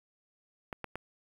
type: clicks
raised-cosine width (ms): 0.5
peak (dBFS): -22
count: 3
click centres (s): 0.728 / 0.843 / 0.956
effects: 8-bit